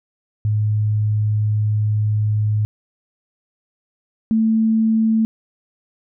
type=tone pair in turn; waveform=sine; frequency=106.3 / 221.9 Hz; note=G#2 / A3; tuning=+41 / +15 cents; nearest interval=octave + minor second; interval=1274 cents; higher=second; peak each=-15 / -13 dBFS; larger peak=second; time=0.45-2.65 / 4.31-5.25 s; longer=first; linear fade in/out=0 ms; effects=none